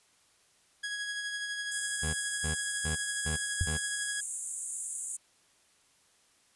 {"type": "tone with tremolo", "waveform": "sawtooth", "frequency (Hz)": 1661.2, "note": "G#6", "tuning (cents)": 0, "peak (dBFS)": -29, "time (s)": [0.83, 4.21], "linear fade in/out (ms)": 10, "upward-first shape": "sine", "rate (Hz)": 12, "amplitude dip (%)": 35}
{"type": "band-pass noise", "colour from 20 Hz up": "white", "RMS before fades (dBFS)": -38, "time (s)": [1.71, 5.17], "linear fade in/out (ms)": 10, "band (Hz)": [7000, 10000], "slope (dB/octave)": 96}
{"type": "tone bursts", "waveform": "25% pulse", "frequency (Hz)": 77.78, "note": "D#2", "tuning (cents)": 0, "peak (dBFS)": -28, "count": 5, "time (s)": [2.02, 3.78], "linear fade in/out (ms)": 20, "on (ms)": 120, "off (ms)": 290}
{"type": "tone with exponential decay", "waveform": "sine", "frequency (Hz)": 87.6, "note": "F2", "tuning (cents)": 6, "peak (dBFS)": -21, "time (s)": [3.61, 3.7], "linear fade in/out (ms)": 0, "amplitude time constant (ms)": 19}
{"effects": ["white hiss -66 dBFS RMS until 6.55 s", "resampled to 24000 Hz"]}